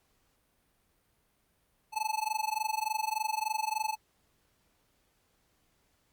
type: tone with amplitude modulation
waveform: square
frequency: 867 Hz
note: A5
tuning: 26 cents flat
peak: -27 dBFS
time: 1.92-3.97 s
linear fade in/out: 50 ms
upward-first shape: sine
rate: 23.4 Hz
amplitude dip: 95%
effects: pink hiss -72 dBFS RMS until 6.12 s + Opus 48 kbps